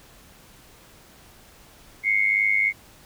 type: tone pair together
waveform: sine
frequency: 2100 / 2203 Hz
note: C7 / C#7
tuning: +6 / -11 cents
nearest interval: minor second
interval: 83 cents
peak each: -21 dBFS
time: 2.03-2.73 s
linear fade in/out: 50 ms
effects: pink hiss -51 dBFS RMS until 3.05 s